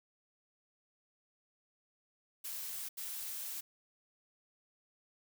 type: noise bursts at uneven times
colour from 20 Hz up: blue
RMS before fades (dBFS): -42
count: 2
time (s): 2.44-2.89 / 2.97-3.61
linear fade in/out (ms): 10
effects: none